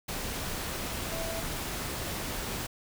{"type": "tone in noise", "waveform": "sine", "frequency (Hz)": 659.3, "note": "E5", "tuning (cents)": 0, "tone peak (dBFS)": -36, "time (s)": [1.12, 1.41], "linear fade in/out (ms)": 10, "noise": "pink", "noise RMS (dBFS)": -35, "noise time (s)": [0.08, 2.67], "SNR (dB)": -4, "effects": []}